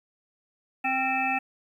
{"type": "harmonic tone with a mistuned harmonic", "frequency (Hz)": 261.6, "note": "C4", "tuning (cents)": 0, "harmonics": [1, 3, 5, 7, 9, 10], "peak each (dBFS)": [-34, -27, -36, -34, -35, -28], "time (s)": [0.84, 1.39], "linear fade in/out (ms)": 10, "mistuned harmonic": 5, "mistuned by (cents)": 56, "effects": ["10-bit"]}